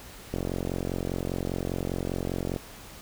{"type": "click train", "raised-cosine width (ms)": 2, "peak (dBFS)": -16, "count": 101, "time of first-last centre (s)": [0.34, 2.562], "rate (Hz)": 45, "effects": ["pink hiss -46 dBFS RMS until 3.01 s"]}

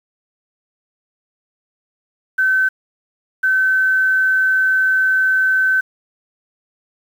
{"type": "tone bursts at uneven times", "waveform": "sine", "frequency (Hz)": 1531, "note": "G6", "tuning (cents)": -41, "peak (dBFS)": -12, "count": 2, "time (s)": [[2.38, 2.69], [3.43, 5.81]], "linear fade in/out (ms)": 10, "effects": ["7-bit"]}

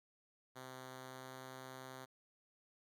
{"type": "tone with pitch glide", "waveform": "5% pulse", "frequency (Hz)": [129.5, 130.33], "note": ["C3", "C3"], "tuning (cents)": [-17, -6], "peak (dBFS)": -38, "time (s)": [0.55, 2.06], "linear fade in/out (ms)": 20, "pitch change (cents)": 11, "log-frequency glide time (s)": [0.86, 1.33], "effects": []}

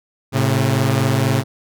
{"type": "tone pair together", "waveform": "sawtooth", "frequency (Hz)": [110, 134.27], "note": ["A2", "C3"], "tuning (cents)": [0, 45], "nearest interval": "minor third", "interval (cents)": 345, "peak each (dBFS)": [-14, -13], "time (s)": [0.32, 1.44], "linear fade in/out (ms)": 50, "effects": []}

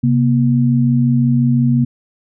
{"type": "tone pair together", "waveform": "sine", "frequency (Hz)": [132.78, 238.5], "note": ["C3", "A#3"], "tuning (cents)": [26, 40], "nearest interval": "minor seventh", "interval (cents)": 1014, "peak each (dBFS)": -13, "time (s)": [0.03, 1.85], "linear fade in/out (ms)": 10, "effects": []}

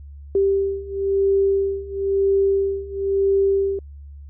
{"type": "beating tone pair", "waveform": "sine", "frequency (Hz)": [392, 392.99], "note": ["G4", "G4"], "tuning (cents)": [0, 4], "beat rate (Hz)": 0.99, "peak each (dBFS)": [-21, -19], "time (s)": [0.35, 3.79], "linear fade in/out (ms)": 2, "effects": ["added 71 Hz sine -36 dBFS peak until 4.29 s"]}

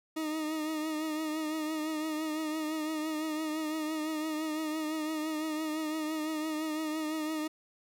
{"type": "tone with vibrato", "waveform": "40% pulse", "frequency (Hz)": 311.1, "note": "D#4", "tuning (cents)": 0, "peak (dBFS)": -31, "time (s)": [0.16, 7.48], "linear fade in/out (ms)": 10, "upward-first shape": "triangle", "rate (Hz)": 5.9, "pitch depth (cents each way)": 47, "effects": []}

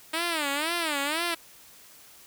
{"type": "tone with vibrato", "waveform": "5% pulse", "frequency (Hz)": 310.7, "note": "D#4", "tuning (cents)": -2, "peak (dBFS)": -15, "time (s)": [0.13, 1.35], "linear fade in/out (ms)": 10, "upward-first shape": "sine", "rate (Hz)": 2, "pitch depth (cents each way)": 190, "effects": ["white hiss -52 dBFS RMS until 2.26 s"]}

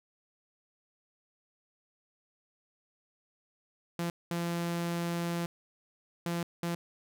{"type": "tone bursts at uneven times", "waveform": "sawtooth", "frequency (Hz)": 171, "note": "F3", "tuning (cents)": -36, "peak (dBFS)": -27, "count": 4, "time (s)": [[3.99, 4.1], [4.31, 5.46], [6.26, 6.43], [6.63, 6.75]], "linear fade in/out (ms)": 2, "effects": []}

